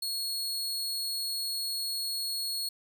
sawtooth tone, 4328 Hz, C#8, 42 cents flat, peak -28 dBFS, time 0.02-2.69 s, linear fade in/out 5 ms, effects none

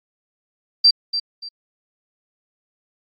sine tone with echo, 4699 Hz, D8, in tune, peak -8 dBFS, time 0.84-0.91 s, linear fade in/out 10 ms, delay 290 ms, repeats 2, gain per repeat -11 dB, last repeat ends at 1.49 s, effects AAC 48 kbps

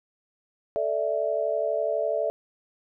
sine chord, A suspended fourth, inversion none, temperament equal, 440 / 587.3 / 659.3 Hz, A4 / D5 / E5, 0 / 0 / 0 cents, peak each -30 / -27 / -27 dBFS, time 0.76-2.3 s, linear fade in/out 0 ms, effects none

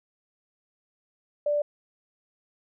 sine tone, 587.3 Hz, D5, in tune, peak -22 dBFS, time 1.46-1.62 s, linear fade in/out 5 ms, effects none

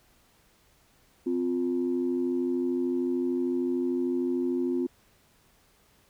sine tone pair together, 259.2 / 352.5 Hz, C4 / F4, -16 / +16 cents, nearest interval perfect fourth, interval 532 cents, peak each -27 dBFS, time 1.26-4.87 s, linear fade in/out 10 ms, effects tanh soft clip ceiling -18 dBFS + pink hiss -63 dBFS RMS until 6.09 s

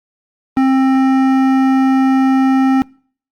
sine tone with hard clipping, 264.9 Hz, C4, 22 cents sharp, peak -11 dBFS, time 0.57-2.82 s, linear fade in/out 0 ms, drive 13 dB, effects noise-tail reverb RT60 0.5 s tail -26 dB re dry + Opus 32 kbps

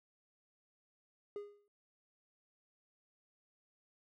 triangle tone with exponential decay, 410.3 Hz, G#4, 21 cents flat, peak -36 dBFS, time 1.36-1.68 s, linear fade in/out 1 ms, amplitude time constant 69 ms, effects none

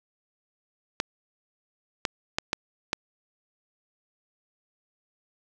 clicks, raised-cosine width 0.2 ms, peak -7 dBFS, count 5, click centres 1.001 / 2.052 / 2.385 / 2.531 / 2.931 s, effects 8-bit

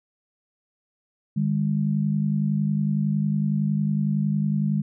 sine tone pair together, 152 / 202.9 Hz, D#3 / G#3, -40 / -40 cents, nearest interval perfect fourth, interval 500 cents, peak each -23 dBFS, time 1.36-4.82 s, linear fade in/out 10 ms, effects none

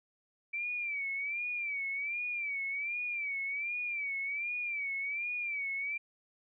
sine tone with vibrato, 2318 Hz, D7, 23 cents flat, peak -33 dBFS, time 0.53-5.98 s, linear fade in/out 10 ms, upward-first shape sine, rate 1.3 Hz, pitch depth 100 cents each way, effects none

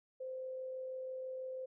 sine tone with amplitude modulation, 518 Hz, C5, 17 cents flat, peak -39 dBFS, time 0.2-1.66 s, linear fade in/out 10 ms, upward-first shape sine, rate 46.1 Hz, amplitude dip 25%, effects none

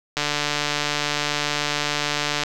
click train, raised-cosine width 0.2 ms, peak -5 dBFS, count 334, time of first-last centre 0.17-2.435 s, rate 147 Hz, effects none

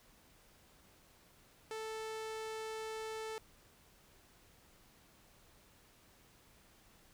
sawtooth tone with low-pass filter, 440 Hz, A4, in tune, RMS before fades -43 dBFS, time 1.71-3.38 s, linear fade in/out 0 ms, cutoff 10000 Hz, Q 0.7, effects pink hiss -65 dBFS RMS until 7.13 s

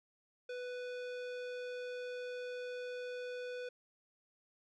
square tone with low-pass filter, 495.7 Hz, B4, 6 cents sharp, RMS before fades -43 dBFS, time 0.49-3.69 s, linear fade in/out 5 ms, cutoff 3900 Hz, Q 0.85, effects none

